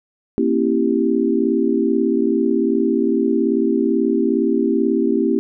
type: chord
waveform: sine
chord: A# diminished seventh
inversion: none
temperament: equal with one note detuned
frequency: 233.1 / 271 / 329.6 / 392 Hz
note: A#3 / C#4 / E4 / G4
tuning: 0 / -39 / 0 / 0 cents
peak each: -20 dBFS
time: 0.38-5.39 s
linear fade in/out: 0 ms
effects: none